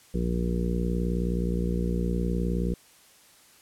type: harmonic tone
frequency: 59.3 Hz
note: A#1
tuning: 30 cents sharp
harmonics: 1 / 2 / 3 / 4 / 5 / 6 / 7 / 8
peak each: -28 / -38 / -28 / -36 / -41 / -36 / -38 / -37 dBFS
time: 0.14-2.74 s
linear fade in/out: 5 ms
effects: white hiss -56 dBFS RMS until 3.61 s + low-pass 12000 Hz 12 dB/octave